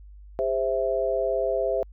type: chord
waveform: sine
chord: Ab augmented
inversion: none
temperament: equal with one note detuned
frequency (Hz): 406.1 / 523.3 / 659.3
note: Ab4 / C5 / E5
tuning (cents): -39 / 0 / 0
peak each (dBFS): -28 / -26 / -26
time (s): 0.39-1.83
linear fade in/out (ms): 0
effects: added 50 Hz sine -43 dBFS peak until 1.92 s